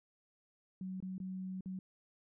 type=tone with dropouts; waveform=sine; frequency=187.2 Hz; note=F#3; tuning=20 cents sharp; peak=-39 dBFS; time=0.81-1.79 s; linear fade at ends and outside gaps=2 ms; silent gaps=1.003-1.025 / 1.181-1.201 / 1.608-1.658 s; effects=none